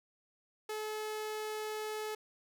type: tone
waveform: sawtooth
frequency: 429.6 Hz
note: A4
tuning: 41 cents flat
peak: -33 dBFS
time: 0.69-2.15 s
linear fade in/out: 5 ms
effects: none